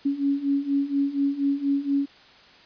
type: beating tone pair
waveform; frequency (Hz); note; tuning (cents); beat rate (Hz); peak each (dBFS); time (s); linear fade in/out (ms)
sine; 277.2 / 281.4; C#4 / C#4; 0 / +26; 4.2; -26 / -23; 0.05-2.06; 10
effects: white hiss -51 dBFS RMS until 2.65 s + resampled to 11025 Hz